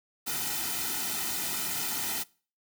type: noise with comb filter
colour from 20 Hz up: white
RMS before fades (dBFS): -32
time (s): 0.26-2.24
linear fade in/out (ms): 20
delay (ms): 1.8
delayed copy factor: -0.8
effects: noise-tail reverb RT60 0.4 s tail -23 dB re dry